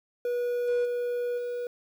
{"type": "tone with level steps", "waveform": "triangle", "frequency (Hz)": 485.4, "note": "B4", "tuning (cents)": -30, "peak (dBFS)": [-24, -21, -25, -28], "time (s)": [0.25, 1.67], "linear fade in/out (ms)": 2, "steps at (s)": [0.67, 0.84, 1.37], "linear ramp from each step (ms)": 20, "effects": ["9-bit"]}